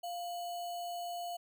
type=tone with sample-and-hold; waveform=sine; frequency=698.5 Hz; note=F5; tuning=in tune; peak=-37 dBFS; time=0.03-1.37 s; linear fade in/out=10 ms; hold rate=3675 Hz; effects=none